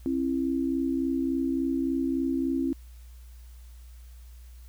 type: tone pair together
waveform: sine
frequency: 268.1 / 331.6 Hz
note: C4 / E4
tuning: +42 / +10 cents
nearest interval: major third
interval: 368 cents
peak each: -26 / -29 dBFS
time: 0.06-2.73 s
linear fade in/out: 0 ms
effects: added 60 Hz sine -44 dBFS peak until 4.68 s + white hiss -61 dBFS RMS until 4.68 s